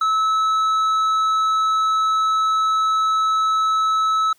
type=tone with tanh clipping; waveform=sine; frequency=1300 Hz; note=E6; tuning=24 cents flat; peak=-17 dBFS; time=0.01-4.33 s; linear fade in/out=5 ms; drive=7 dB; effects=white hiss -59 dBFS RMS until 4.38 s